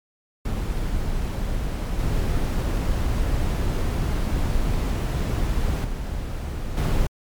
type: noise with level steps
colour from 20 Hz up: brown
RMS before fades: -25 / -22 / -28 / -20 dBFS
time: 0.45-7.07 s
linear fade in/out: 5 ms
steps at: 1.99 / 5.84 / 6.77 s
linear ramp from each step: 5 ms
effects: MP3 96 kbps